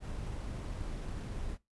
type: noise with sample-and-hold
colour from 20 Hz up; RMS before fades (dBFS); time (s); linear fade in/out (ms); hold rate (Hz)
brown; -39; 0-1.58; 50; 8820
effects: noise-tail reverb RT60 0.2 s tail -20 dB re dry + resampled to 24000 Hz